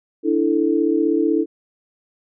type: chord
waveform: sine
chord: D suspended second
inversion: none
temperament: equal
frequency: 293.7 / 329.6 / 440 Hz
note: D4 / E4 / A4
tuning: 0 / 0 / 0 cents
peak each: -20 / -18 / -21 dBFS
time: 0.23-1.46 s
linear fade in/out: 50 ms
effects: none